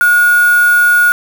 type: tone with quantisation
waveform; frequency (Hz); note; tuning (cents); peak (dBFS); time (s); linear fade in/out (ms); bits
sine; 1442; F#6; -45; -6; 0.01-1.12; 0; 3
effects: none